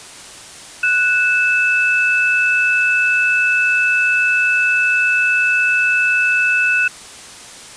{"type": "tone pair together", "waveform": "sine", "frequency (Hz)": [1480, 2620], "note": ["F#6", "E7"], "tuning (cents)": [0, -11], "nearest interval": "minor seventh", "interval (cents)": 989, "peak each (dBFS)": -15, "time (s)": [0.83, 6.88], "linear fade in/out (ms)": 5, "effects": ["white hiss -36 dBFS RMS until 7.76 s", "resampled to 22050 Hz"]}